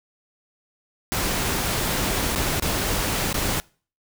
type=noise with dropouts; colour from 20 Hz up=pink; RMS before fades=-24 dBFS; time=1.12-3.6 s; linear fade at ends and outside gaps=0 ms; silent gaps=2.351-2.359 / 2.598-2.623 / 3.328-3.343 s; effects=noise-tail reverb RT60 0.4 s tail -24 dB re dry